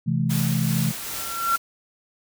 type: chord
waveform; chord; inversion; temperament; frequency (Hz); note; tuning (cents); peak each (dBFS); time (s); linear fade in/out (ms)
sine; A minor; first; equal with one note detuned; 130.81 / 164.81 / 215.5; C3 / E3 / A3; 0 / 0 / -36; -24 / -23 / -26; 0.06-0.92; 20
type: noise with tremolo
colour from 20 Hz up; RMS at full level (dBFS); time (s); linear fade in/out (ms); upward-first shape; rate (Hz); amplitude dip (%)
white; -30; 0.29-1.58; 20; triangle; 2.5; 35
type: tone with exponential growth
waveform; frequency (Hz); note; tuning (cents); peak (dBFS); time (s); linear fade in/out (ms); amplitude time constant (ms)
sine; 1363; F6; -43; -16; 0.96-1.56; 5; 130
effects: none